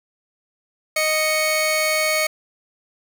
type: tone pair together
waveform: sawtooth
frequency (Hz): 622.5 / 2217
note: D#5 / C#7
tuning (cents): +1 / 0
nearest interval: octave + minor seventh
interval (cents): 2199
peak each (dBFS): -17 / -17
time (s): 0.96-2.27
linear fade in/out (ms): 5
effects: none